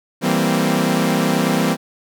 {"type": "chord", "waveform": "sawtooth", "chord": "C dominant seventh", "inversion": "first", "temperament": "equal with one note detuned", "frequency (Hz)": [164.81, 194.98, 233.1, 261.6], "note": ["E3", "G3", "Bb3", "C4"], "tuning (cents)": [0, -9, 0, 0], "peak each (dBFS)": -17, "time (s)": [0.21, 1.77], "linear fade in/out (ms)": 50, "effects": []}